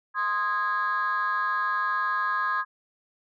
sine chord, Ab major, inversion first, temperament equal with one note detuned, 1046.5 / 1244.5 / 1647.8 Hz, C6 / Eb6 / Ab6, 0 / 0 / -14 cents, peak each -27 dBFS, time 0.14-2.65 s, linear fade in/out 50 ms, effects tanh soft clip ceiling -18 dBFS

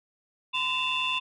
sine tone cluster, 1022 / 2634 / 2783 / 3526 Hz, C6 / E7 / F7 / A7, -41 / -2 / -7 / +3 cents, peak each -30 dBFS, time 0.53-1.2 s, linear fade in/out 20 ms, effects tanh soft clip ceiling -19 dBFS

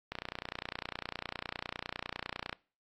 click train, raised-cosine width 0.3 ms, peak -21 dBFS, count 73, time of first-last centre 0.12-2.528 s, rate 29.9 Hz, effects noise-tail reverb RT60 0.4 s tail -23 dB re dry + AAC 48 kbps

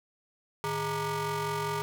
25% pulse ring-modulated tone, 260.2 Hz, C4, 9 cents flat, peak -23 dBFS, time 0.64-1.82 s, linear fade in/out 0 ms, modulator 673 Hz, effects none

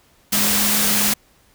sine tone in noise, 207.7 Hz, G#3, in tune, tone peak -25 dBFS, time 0.32-1.14 s, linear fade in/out 10 ms, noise white, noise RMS -18 dBFS, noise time 0.32-1.14 s, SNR -10 dB, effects pink hiss -56 dBFS RMS until 1.54 s

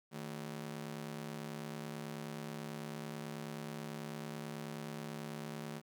sawtooth ring-modulated tone, 188.4 Hz, F#3, 32 cents sharp, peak -35 dBFS, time 0.11-5.82 s, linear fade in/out 50 ms, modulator 34.6 Hz, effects 12-bit

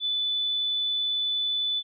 sine tone, 3489 Hz, A7, 15 cents flat, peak -24 dBFS, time 0-1.83 s, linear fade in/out 50 ms, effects none

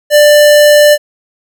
square tone, 592 Hz, D5, 14 cents sharp, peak -3 dBFS, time 0.1-0.98 s, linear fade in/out 50 ms, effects none

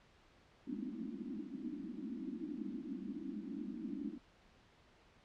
white band-pass noise, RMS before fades -44 dBFS, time 0.67-4.18 s, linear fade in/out 5 ms, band 190 to 330 Hz, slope 96 dB/octave, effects pink hiss -66 dBFS RMS until 5.24 s + low-pass 4000 Hz 12 dB/octave

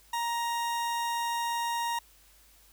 40% pulse tone, 937 Hz, A#5, 9 cents sharp, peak -28 dBFS, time 0.13-1.99 s, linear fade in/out 5 ms, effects added 50 Hz sine -62 dBFS peak until 2.72 s + white hiss -60 dBFS RMS until 2.72 s

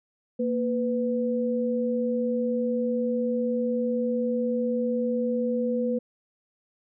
sine tone pair together, 233.1 / 497.2 Hz, A#3 / B4, 0 / +12 cents, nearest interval octave + minor second, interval 1312 cents, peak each -26 dBFS, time 0.39-5.99 s, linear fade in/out 10 ms, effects none

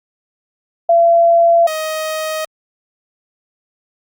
sine / sawtooth tone pair in turn, 678 / 627.7 Hz, E5 / D#5, +49 / +15 cents, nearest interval minor second, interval 134 cents, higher first, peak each -7 / -15 dBFS, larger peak first, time 0.89-1.67 / 1.67-2.45 s, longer neither, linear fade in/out 5 ms, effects Opus 48 kbps

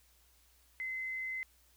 sine tone, 2053 Hz, C7, 33 cents flat, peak -36 dBFS, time 0.8-1.43 s, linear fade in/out 0 ms, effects added 60 Hz sine -68 dBFS peak until 1.76 s + white hiss -68 dBFS RMS until 1.76 s

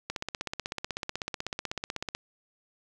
click train, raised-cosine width 0.2 ms, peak -15 dBFS, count 34, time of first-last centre 0.1-2.15 s, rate 16.1 Hz, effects none

